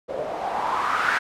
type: noise with low-pass filter sweep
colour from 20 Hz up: blue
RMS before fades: -25 dBFS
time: 0.08-1.19 s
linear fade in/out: 20 ms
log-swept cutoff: 520 to 1600 Hz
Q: 4.4
effects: none